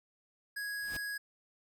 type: tone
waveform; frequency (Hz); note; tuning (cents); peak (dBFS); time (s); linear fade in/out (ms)
square; 1661.2; G#6; 0; -37; 0.56-1.18; 10
type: noise with exponential growth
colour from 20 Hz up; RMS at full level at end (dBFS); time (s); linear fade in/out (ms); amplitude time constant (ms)
pink; -40; 0.76-0.97; 5; 45
effects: none